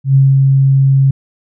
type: tone with ADSR envelope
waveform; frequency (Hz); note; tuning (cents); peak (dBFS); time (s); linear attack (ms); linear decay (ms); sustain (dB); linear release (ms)
sine; 135.7; C#3; -36; -4; 0.04-1.11; 110; 200; -2; 6
effects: none

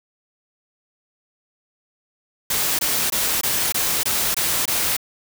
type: noise bursts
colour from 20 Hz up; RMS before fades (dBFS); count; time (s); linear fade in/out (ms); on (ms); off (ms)
white; -21; 8; 2.5-4.967; 5; 290; 21
effects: none

